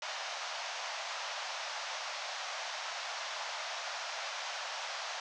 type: band-pass noise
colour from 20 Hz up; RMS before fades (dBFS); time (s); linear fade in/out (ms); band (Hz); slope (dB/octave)
pink; -40; 0.02-5.2; 2; 610 to 6400; 48
effects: none